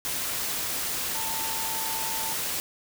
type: tone in noise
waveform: sine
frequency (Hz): 892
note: A5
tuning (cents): +23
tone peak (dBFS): -35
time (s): 1.15-2.33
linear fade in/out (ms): 0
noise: white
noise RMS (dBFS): -30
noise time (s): 0.05-2.6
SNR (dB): -8
effects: none